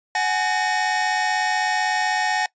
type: tone cluster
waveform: 45% pulse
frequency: 747 / 843 / 1834 Hz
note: F#5 / G#5 / A#6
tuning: +16 / +26 / -29 cents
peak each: -24 dBFS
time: 0.15-2.46 s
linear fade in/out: 2 ms
effects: noise-tail reverb RT60 0.1 s tail -21 dB re dry + resampled to 16000 Hz